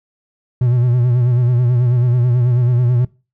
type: tone with vibrato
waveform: triangle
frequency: 122.6 Hz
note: B2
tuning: 12 cents flat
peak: -9 dBFS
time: 0.61-3.05 s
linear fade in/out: 5 ms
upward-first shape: sine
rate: 9.2 Hz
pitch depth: 59 cents each way
effects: noise-tail reverb RT60 0.3 s tail -21 dB re dry